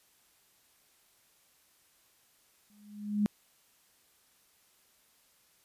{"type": "tone with exponential growth", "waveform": "sine", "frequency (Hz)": 207.7, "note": "G#3", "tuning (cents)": 0, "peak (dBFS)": -22, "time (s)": [2.7, 3.26], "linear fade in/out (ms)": 0, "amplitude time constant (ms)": 120, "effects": ["white hiss -67 dBFS RMS until 5.64 s", "resampled to 32000 Hz"]}